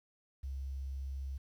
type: tone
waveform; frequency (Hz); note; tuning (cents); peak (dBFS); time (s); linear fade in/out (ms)
sine; 67.3; C2; +49; -37; 0.43-1.38; 10
effects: 11-bit